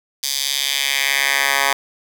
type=tone with high-pass filter sweep; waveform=10% pulse; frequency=138.4 Hz; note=C#3; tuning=2 cents flat; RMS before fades=-19 dBFS; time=0.23-1.73 s; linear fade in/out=2 ms; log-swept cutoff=4800 to 1200 Hz; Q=1.7; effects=none